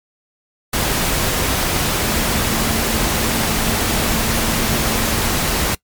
sine tone in noise, 224.9 Hz, A3, 38 cents sharp, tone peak -26 dBFS, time 2.05-5.34 s, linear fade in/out 5 ms, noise pink, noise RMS -18 dBFS, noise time 0.73-5.75 s, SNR -11 dB, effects noise-tail reverb RT60 0.1 s tail -23 dB re dry + MP3 96 kbps

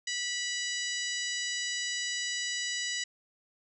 harmonic tone, 980 Hz, B5, 14 cents flat, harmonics 2 / 3 / 4 / 5 / 6 / 7 / 8, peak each -36 / -38 / -39 / -40 / -41 / -41 / -42 dBFS, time 0.07-3.04 s, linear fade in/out 5 ms, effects none

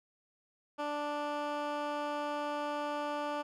15% pulse tone with band-pass filter, 293.7 Hz, D4, in tune, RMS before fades -36 dBFS, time 0.78-3.43 s, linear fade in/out 20 ms, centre 930 Hz, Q 0.59, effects none

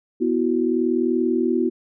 sine chord, B suspended fourth, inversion none, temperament equal, 246.9 / 329.6 / 370 Hz, B3 / E4 / F#4, 0 / 0 / 0 cents, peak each -22 dBFS, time 0.2-1.7 s, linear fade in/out 20 ms, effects none

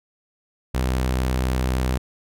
sawtooth tone with vibrato, 63.7 Hz, C2, 46 cents flat, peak -16 dBFS, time 0.74-1.98 s, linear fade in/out 10 ms, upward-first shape sine, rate 20 Hz, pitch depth 39 cents each way, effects none

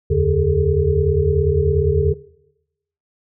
sine tone cluster, 77.5 / 87.6 / 144.6 / 406.4 / 443.6 Hz, D#2 / F2 / D3 / G#4 / A4, -6 / +6 / -27 / -38 / +14 cents, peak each -20 dBFS, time 0.1-2.14 s, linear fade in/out 10 ms, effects noise-tail reverb RT60 0.9 s tail -21 dB re dry

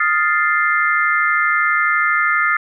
sine chord, F dominant seventh, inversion third, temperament equal, 1244.5 / 1396.9 / 1760 / 2093 Hz, Eb6 / F6 / A6 / C7, 0 / 0 / 0 / 0 cents, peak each -19 dBFS, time 0-2.57 s, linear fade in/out 5 ms, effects none

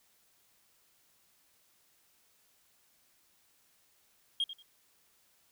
sine tone with echo, 3238 Hz, G#7, 45 cents flat, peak -26 dBFS, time 4.4-4.44 s, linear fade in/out 2 ms, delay 92 ms, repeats 2, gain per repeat -14 dB, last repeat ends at 4.624 s, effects tanh soft clip ceiling -26 dBFS + white hiss -69 dBFS RMS until 5.51 s

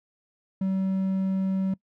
triangle tone, 190.9 Hz, G3, 46 cents flat, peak -21 dBFS, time 0.61-1.74 s, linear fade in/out 5 ms, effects noise-tail reverb RT60 0.1 s tail -22 dB re dry

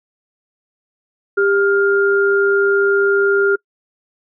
sine tone pair together, 397.6 / 1407.9 Hz, G4 / F6, +25 / +14 cents, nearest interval octave + minor seventh, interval 2189 cents, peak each -13 / -16 dBFS, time 1.37-3.56 s, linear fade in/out 10 ms, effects noise-tail reverb RT60 0.1 s tail -26 dB re dry

